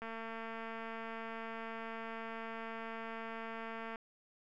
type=click train; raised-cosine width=0.5 ms; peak=-30 dBFS; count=891; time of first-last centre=0.02-3.958 s; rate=226 Hz; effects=none